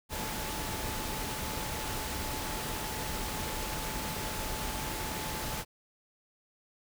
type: tone in noise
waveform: sine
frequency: 868 Hz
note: A5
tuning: 24 cents flat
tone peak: -43 dBFS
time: 0.09-5.65 s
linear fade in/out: 50 ms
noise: pink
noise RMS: -36 dBFS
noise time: 0.09-5.65 s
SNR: -10 dB
effects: none